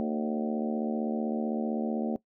harmonic tone with a mistuned harmonic, 75.7 Hz, D#2, 47 cents flat, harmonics 3 / 4 / 5 / 6 / 7 / 8 / 9 / 10, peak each -29 / -37 / -37 / -40 / -38 / -42 / -44 / -42 dBFS, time 0-2.16 s, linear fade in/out 0 ms, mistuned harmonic 7, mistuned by +32 cents, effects noise-tail reverb RT60 0.1 s tail -19 dB re dry

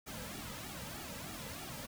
pink noise with flanger, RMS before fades -45 dBFS, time 0.06-1.87 s, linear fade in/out 20 ms, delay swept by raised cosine 1.9 to 2.81 ms, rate 3.2 Hz, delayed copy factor -0.85, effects none

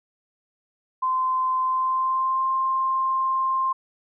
sine tone with pitch glide, 1034 to 1054.5 Hz, C6 to C6, -21 to +13 cents, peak -20 dBFS, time 1.02-3.73 s, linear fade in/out 10 ms, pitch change +34 cents, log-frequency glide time 1.61-2.49 s, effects none

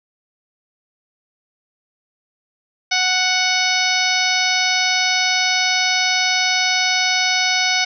harmonic tone, 740 Hz, F#5, in tune, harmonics 1 / 2 / 3 / 4 / 5 / 6 / 7 / 8, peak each -24 / -24 / -20 / -26 / -24 / -25 / -23 / -26 dBFS, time 2.91-7.85 s, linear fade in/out 10 ms, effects none

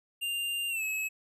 square tone with pitch glide, 2794 to 2577 Hz, F7 to E7, 0 to -40 cents, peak -31 dBFS, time 0.21-1.09 s, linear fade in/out 20 ms, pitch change -140 cents, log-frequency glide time 0.69-0.83 s, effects none

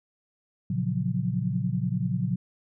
sine chord, Gb major seventh, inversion first, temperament equal, 116.54 / 138.59 / 174.61 / 185 Hz, Bb2 / Db3 / F3 / Gb3, 0 / 0 / 0 / 0 cents, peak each -30 dBFS, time 0.7-2.36 s, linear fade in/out 5 ms, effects none

